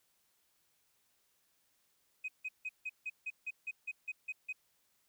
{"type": "tone bursts", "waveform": "sine", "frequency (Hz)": 2516, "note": "D#7", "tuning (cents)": 19, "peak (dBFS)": -35, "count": 12, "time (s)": [2.24, 4.528], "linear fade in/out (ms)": 10, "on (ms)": 44, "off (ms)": 160, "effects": ["tanh soft clip ceiling -33 dBFS", "white hiss -75 dBFS RMS until 5.08 s"]}